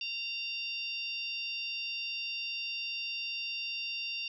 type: harmonic tone with a mistuned harmonic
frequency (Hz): 925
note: A#5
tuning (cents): -14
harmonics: 3 / 4 / 5 / 6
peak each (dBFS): -36 / -44 / -42 / -45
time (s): 0.01-4.28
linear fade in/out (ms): 2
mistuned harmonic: 4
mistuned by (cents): -39
effects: none